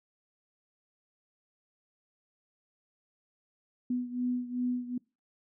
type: beating tone pair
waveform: sine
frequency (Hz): 246.9 / 249.5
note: B3 / B3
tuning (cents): 0 / +18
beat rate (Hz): 2.6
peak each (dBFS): -31 / -35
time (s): 3.9-4.98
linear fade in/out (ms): 5
effects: noise-tail reverb RT60 0.3 s tail -25 dB re dry